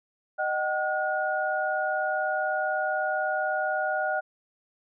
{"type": "tone cluster", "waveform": "sine", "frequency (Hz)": [618, 758, 1442], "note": ["D#5", "F#5", "F#6"], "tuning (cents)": [-12, 42, -45], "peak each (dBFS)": -29, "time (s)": [0.38, 4.21], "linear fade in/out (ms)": 20, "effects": []}